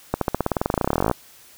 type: accelerating click train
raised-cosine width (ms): 1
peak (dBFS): -5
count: 27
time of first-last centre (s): 0.14-1.113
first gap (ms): 73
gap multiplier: 0.94
effects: white hiss -49 dBFS RMS until 1.57 s